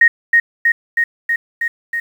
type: tone with echo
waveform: sine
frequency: 1864.7 Hz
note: A#6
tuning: in tune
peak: -5 dBFS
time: 0.01-0.08 s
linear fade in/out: 5 ms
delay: 320 ms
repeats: 6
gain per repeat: -2 dB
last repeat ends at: 2 s
effects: 7-bit